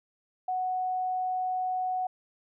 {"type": "tone", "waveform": "sine", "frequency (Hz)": 740, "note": "F#5", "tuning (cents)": 0, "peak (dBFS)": -27, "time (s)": [0.48, 2.07], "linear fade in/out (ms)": 5, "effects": []}